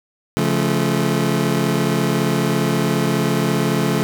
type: chord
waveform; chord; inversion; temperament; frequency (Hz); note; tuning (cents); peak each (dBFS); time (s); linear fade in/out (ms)
25% pulse; Db augmented; none; just; 138.59 / 173.24 / 216.5; Db3 / F3 / A3; 0 / -14 / -28; -17; 0.37-4.03; 0
effects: none